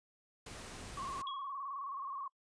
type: noise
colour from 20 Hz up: pink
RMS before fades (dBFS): -48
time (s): 0.46-1.22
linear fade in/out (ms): 5
type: tone with vibrato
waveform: sine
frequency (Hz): 1100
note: C#6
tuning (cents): -14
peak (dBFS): -39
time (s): 0.97-2.28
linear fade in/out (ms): 5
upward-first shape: square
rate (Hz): 19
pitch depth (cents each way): 57
type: tone with exponential decay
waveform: sine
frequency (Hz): 3316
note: G#7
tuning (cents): -3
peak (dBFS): -39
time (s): 1.27-1.52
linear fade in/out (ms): 1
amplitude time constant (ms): 54
effects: noise-tail reverb RT60 0.1 s tail -24 dB re dry + resampled to 22050 Hz